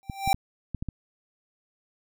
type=tone with exponential growth; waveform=square; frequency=784 Hz; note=G5; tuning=in tune; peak=-18 dBFS; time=0.03-0.33 s; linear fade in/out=0 ms; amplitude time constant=64 ms
type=clicks; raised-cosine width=5 ms; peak=-19 dBFS; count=6; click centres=0.098 / 0.276 / 0.345 / 0.747 / 0.825 / 0.887 s
effects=none